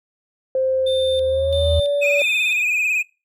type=tone with exponential growth; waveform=sine; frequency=81 Hz; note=E2; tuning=30 cents flat; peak=-14 dBFS; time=0.55-1.8 s; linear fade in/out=5 ms; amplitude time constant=270 ms
type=tone with pitch glide; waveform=sine; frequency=523.3 to 574 Hz; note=C5 to D5; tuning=0 to -40 cents; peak=-16 dBFS; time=0.55-2.22 s; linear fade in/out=2 ms; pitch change=+160 cents; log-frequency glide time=1.28-1.7 s
type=tone with tremolo; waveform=triangle; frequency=3584 Hz; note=A7; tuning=31 cents sharp; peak=-23 dBFS; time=0.86-2.63 s; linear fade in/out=10 ms; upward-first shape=square; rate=1.5 Hz; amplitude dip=75%
type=tone with vibrato; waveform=triangle; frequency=2487 Hz; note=D#7; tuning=1 cent flat; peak=-15 dBFS; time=2.01-3.03 s; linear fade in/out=20 ms; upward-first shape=sine; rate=18 Hz; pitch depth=61 cents each way
effects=noise-tail reverb RT60 0.3 s tail -26 dB re dry + tanh soft clip ceiling -5 dBFS